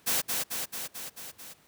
white noise with echo, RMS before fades -27 dBFS, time 0.06-0.22 s, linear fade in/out 20 ms, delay 220 ms, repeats 6, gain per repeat -3 dB, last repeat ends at 1.54 s, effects pink hiss -61 dBFS RMS until 1.67 s + high-pass 100 Hz 12 dB/octave

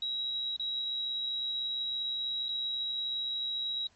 sine tone with dropouts, 3858 Hz, B7, 41 cents flat, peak -31 dBFS, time 0.02-3.87 s, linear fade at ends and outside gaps 2 ms, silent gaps 0.564-0.596 / 2.484-2.49 s, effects pink hiss -66 dBFS RMS until 3.95 s + MP3 32 kbps

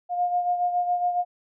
sine beating tone pair, 710 / 717.2 Hz, F5 / F5, +28 / +46 cents, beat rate 7.2 Hz, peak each -22 / -30 dBFS, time 0.09-1.25 s, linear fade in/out 50 ms, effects none

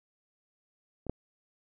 clicks, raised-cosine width 2 ms, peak -28 / -17 dBFS, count 2, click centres 1.067 / 1.096 s, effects none

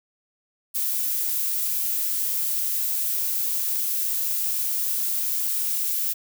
violet noise, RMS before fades -25 dBFS, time 0.74-6.14 s, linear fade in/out 20 ms, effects none

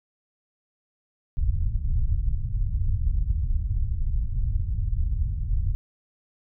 pink low-pass noise, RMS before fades -24 dBFS, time 1.37-5.75 s, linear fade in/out 0 ms, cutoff 100 Hz, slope 24 dB/octave, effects none

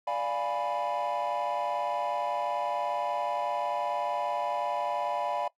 triangle chord, D diminished seventh, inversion none, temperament equal, 587.3 / 698.5 / 830.6 / 987.8 Hz, D5 / F5 / Ab5 / Cb6, 0 / 0 / 0 / 0 cents, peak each -31 dBFS, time 0.07-5.48 s, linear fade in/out 5 ms, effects noise-tail reverb RT60 0.1 s tail -20 dB re dry + tanh soft clip ceiling -21 dBFS

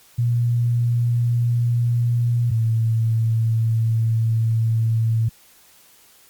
sine tone pair in turn, 119.2 / 113.11 Hz, A#2 / A2, +39 / +48 cents, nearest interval minor second, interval 91 cents, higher first, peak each -16 dBFS, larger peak neither, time 0.18-2.51 / 2.51-5.29 s, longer second, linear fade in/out 10 ms, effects white hiss -52 dBFS RMS until 6.29 s + Opus 48 kbps

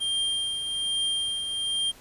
square tone with tremolo, 3190 Hz, G7, 30 cents sharp, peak -24 dBFS, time 0-1.92 s, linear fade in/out 20 ms, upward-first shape triangle, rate 1.2 Hz, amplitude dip 50%, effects pink hiss -51 dBFS RMS until 2 s + resampled to 32000 Hz

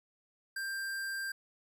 square tone, 1584 Hz, G6, 18 cents sharp, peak -36 dBFS, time 0.56-1.32 s, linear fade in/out 5 ms, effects none

